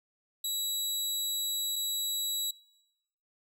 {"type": "tone pair in turn", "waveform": "20% pulse", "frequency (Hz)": [3900, 3900], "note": ["B7", "B7"], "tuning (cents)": [-23, -23], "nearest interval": "unison", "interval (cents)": 0, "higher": "neither", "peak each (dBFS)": -25, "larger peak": "neither", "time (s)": [[0.44, 1.76], [1.76, 2.51]], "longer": "first", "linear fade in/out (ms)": 5, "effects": ["noise-tail reverb RT60 0.9 s tail -22 dB re dry"]}